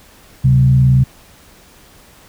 sine tone with frequency modulation, 130.81 Hz, C3, in tune, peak -7 dBFS, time 0.44-1.04 s, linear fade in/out 10 ms, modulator 58.5 Hz, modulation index 0.48, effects pink hiss -45 dBFS RMS until 2.28 s

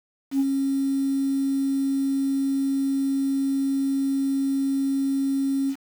sine tone with ADSR envelope, 272.8 Hz, C#4, 28 cents flat, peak -15 dBFS, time 0.31-5.76 s, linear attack 87 ms, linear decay 37 ms, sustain -5 dB, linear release 69 ms, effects tanh soft clip ceiling -15 dBFS + 7-bit

